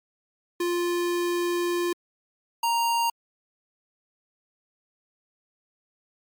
square tone pair in turn, 349.2 / 932.3 Hz, F4 / A#5, 0 / 0 cents, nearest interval octave + perfect fourth, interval 1700 cents, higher second, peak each -24 / -22 dBFS, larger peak second, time 0.6-1.93 / 2.63-3.1 s, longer first, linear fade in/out 5 ms, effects MP3 96 kbps

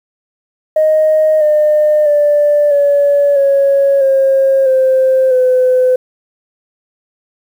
sine tone with pitch steps, 622.3 / 604.6 / 587.4 / 570.7 / 554.4 / 538.6 / 523.3 / 508.4 Hz, D#5 / D#5 / D5 / D5 / C#5 / C#5 / C5 / C5, 0 / -50 / 0 / -50 / 0 / -50 / 0 / -50 cents, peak -6 dBFS, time 0.76-5.96 s, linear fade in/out 5 ms, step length 650 ms, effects tanh soft clip ceiling -3 dBFS + 7-bit

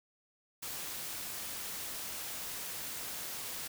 white noise, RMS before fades -41 dBFS, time 0.62-3.68 s, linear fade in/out 10 ms, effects none

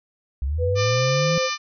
sine linear sweep, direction up, 63.3 to 166 Hz, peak -21 dBFS, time 0.42-1.38 s, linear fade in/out 0 ms
sine tone with pitch glide, 493.9 to 518.2 Hz, B4 to C5, 0 to -17 cents, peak -21 dBFS, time 0.58-1.5 s, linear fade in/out 50 ms, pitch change +83 cents, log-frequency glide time 0.7-1.03 s
harmonic tone, 597 Hz, D5, 28 cents sharp, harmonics 2 / 3 / 4 / 5 / 6 / 7 / 8 / 9 / 10, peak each -28 / -33 / -29 / -35 / -35 / -35 / -33 / -36 / -33 dBFS, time 0.75-1.58 s, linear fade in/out 50 ms
effects none

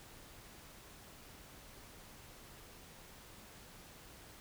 silence, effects pink hiss -56 dBFS RMS until 4.4 s

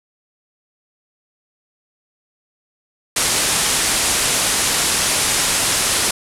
white low-pass noise, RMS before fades -18 dBFS, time 3.16-6.11 s, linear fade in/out 5 ms, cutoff 11000 Hz, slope 48 dB/octave, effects none

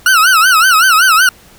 40% pulse tone with vibrato, 1396.9 Hz, F6, in tune, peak -5 dBFS, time 0.06-1.29 s, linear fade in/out 2 ms, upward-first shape sine, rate 5.3 Hz, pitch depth 180 cents each way, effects pink hiss -42 dBFS RMS until 1.58 s

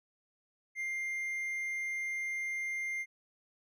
triangle tone, 2100 Hz, C7, 6 cents sharp, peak -32 dBFS, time 0.75-3.06 s, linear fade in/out 50 ms, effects none

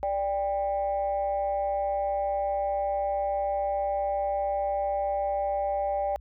sine tone pair together, 587.3 / 794.2 Hz, D5 / G5, 0 / +22 cents, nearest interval perfect fourth, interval 522 cents, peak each -27 dBFS, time 0.03-6.16 s, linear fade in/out 0 ms, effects tanh soft clip ceiling -19 dBFS + added 60 Hz sine -45 dBFS peak until 6.2 s

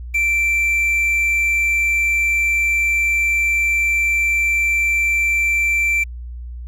triangle tone with quantisation, 2344 Hz, D7, 4 cents flat, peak -13 dBFS, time 0.14-6.04 s, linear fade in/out 10 ms, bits 7, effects added 60 Hz sine -28 dBFS peak until 6.67 s

